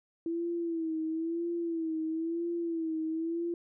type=tone with vibrato; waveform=sine; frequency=329.6 Hz; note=E4; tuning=in tune; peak=-30 dBFS; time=0.26-3.54 s; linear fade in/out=2 ms; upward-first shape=sine; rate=1 Hz; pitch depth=66 cents each way; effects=none